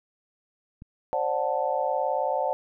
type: click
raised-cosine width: 5 ms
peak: -30 dBFS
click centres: 0.821 s
type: chord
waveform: sine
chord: D dominant seventh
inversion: third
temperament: just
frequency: 528.6 / 587.3 / 734.2 / 881 Hz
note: C5 / D5 / F#5 / A5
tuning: +18 / 0 / -14 / +2 cents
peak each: -29 dBFS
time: 1.13-2.53 s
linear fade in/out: 0 ms
effects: none